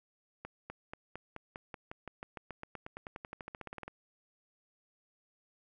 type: accelerating click train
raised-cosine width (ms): 0.5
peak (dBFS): -27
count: 29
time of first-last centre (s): 0.45-3.88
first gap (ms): 250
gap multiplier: 0.94
effects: none